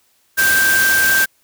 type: tone in noise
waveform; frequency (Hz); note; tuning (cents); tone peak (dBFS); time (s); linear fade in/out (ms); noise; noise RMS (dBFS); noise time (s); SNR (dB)
sine; 1572; G6; +4; -12; 0.37-1.26; 20; white; -19; 0.37-1.26; +4
effects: white hiss -59 dBFS RMS until 1.43 s